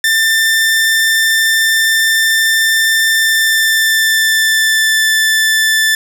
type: tone with pitch glide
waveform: sawtooth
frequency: 1787 to 1760.4 Hz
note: A6 to A6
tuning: +26 to 0 cents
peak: -6 dBFS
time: 0.04-5.95 s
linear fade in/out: 2 ms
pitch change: -26 cents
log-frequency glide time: 3.11-5.1 s
effects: none